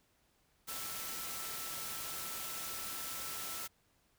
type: tone in noise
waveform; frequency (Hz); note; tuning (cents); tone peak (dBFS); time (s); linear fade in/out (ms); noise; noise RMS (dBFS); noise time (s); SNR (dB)
sine; 1329; E6; +14; -51; 0.67-3.68; 20; white; -42; 0.67-3.68; -12
effects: pink hiss -73 dBFS RMS until 4.18 s